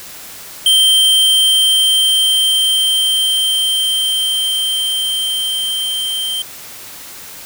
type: tone with level ramp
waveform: square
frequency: 3136 Hz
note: G7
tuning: in tune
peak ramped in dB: -8 to -18 dBFS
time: 0.66-6.42 s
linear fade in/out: 2 ms
effects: white hiss -33 dBFS RMS until 7.45 s